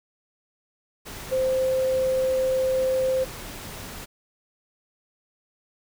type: tone in noise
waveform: sine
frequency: 521 Hz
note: C5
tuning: 7 cents flat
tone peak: -20 dBFS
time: 1.31-3.25 s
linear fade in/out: 20 ms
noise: pink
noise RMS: -38 dBFS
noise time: 1.05-4.06 s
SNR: +15 dB
effects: none